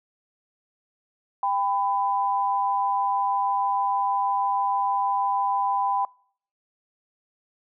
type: tone pair together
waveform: sine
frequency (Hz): 793.7 / 1000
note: G5 / B5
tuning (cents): +21 / +21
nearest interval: major third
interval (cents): 400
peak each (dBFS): -24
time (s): 1.43-6.05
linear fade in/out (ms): 2
effects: noise-tail reverb RT60 0.6 s tail -26 dB re dry